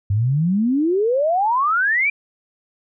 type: exponential sweep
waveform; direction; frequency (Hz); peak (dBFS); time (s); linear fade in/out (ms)
sine; up; 95.9 to 2399; -15; 0.1-2.1; 5
effects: none